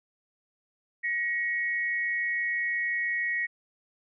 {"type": "tone pair together", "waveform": "sine", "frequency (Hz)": [1897, 2208], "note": ["A#6", "C#7"], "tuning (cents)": [30, -7], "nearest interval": "minor third", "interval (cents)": 263, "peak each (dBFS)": [-27, -33], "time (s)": [1.03, 3.47], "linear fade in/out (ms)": 20, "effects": []}